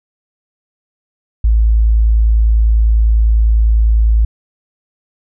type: tone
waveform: sine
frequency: 55 Hz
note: A1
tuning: in tune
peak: -7 dBFS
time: 1.44-4.25 s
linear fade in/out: 5 ms
effects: none